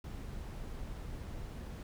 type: noise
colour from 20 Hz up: brown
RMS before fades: -43 dBFS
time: 0.04-1.83 s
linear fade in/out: 2 ms
effects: none